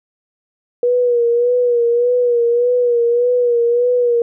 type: tone with vibrato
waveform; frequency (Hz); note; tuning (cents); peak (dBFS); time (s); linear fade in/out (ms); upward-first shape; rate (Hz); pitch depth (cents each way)
sine; 481.7; B4; -43; -11; 0.83-4.22; 2; sine; 1.7; 45
effects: none